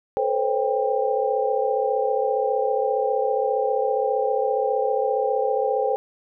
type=tone cluster; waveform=sine; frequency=437.2 / 504 / 539 / 794 Hz; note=A4 / B4 / C#5 / G5; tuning=-11 / +35 / -49 / +22 cents; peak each=-25 dBFS; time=0.17-5.96 s; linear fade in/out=0 ms; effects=none